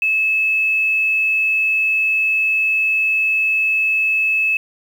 sine tone, 2600 Hz, E7, 24 cents flat, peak -14 dBFS, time 0.02-4.57 s, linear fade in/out 2 ms, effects 7-bit

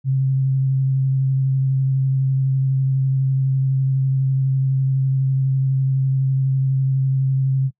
sine tone with vibrato, 133.6 Hz, C3, 36 cents sharp, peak -15 dBFS, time 0.04-7.71 s, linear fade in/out 50 ms, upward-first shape square, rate 12 Hz, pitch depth 11 cents each way, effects noise-tail reverb RT60 0.1 s tail -23 dB re dry

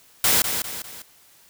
white noise with echo, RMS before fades -18 dBFS, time 0.24-0.42 s, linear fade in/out 2 ms, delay 200 ms, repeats 3, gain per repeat -7 dB, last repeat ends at 1.02 s, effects white hiss -54 dBFS RMS until 1.49 s

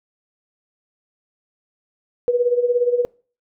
sine tone with tremolo, 486.3 Hz, B4, 27 cents flat, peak -12 dBFS, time 2.28-3.05 s, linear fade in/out 0 ms, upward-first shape sine, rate 17 Hz, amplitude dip 75%, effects noise-tail reverb RT60 0.4 s tail -25 dB re dry

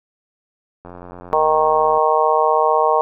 click train, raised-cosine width 1 ms, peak -22 dBFS, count 101, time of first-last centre 0.85-1.977 s, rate 88.7 Hz
harmonic tone, 155.56 Hz, D#3, in tune, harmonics 3 / 4 / 5 / 6 / 7, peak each -19 / -19 / -19 / -19 / -19 dBFS, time 1.33-3.01 s, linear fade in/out 0 ms
effects none

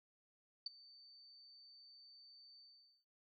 sine tone with ADSR envelope, 4566 Hz, D8, 50 cents flat, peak -37 dBFS, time 0.66-3.05 s, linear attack 4 ms, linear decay 17 ms, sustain -22 dB, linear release 460 ms, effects none

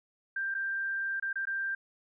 sine tone with dropouts, 1581 Hz, G6, 14 cents sharp, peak -30 dBFS, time 0.36-1.75 s, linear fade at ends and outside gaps 5 ms, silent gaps 0.543-0.548 / 1.199-1.224 / 1.33-1.356 / 1.454-1.47 s, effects none

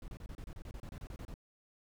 brown noise bursts, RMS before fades -45 dBFS, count 15, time 0.02-1.341 s, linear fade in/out 2 ms, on 61 ms, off 29 ms, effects none

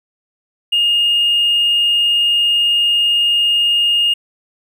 triangle tone, 2841 Hz, F7, 29 cents sharp, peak -8 dBFS, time 0.72-4.14 s, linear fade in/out 10 ms, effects tanh soft clip ceiling -8 dBFS

